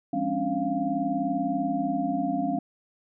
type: tone cluster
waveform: sine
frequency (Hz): 171.2 / 203.4 / 266.6 / 286.9 / 697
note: F3 / G#3 / C4 / D4 / F5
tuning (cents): -34 / -36 / +33 / -40 / -4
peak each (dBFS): -37 / -33 / -29 / -30 / -29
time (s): 0.13-2.59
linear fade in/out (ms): 5
effects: none